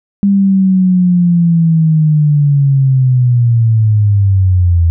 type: linear sweep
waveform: sine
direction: down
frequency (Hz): 200.6 to 82.41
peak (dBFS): -6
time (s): 0.23-4.9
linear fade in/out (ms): 0
effects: none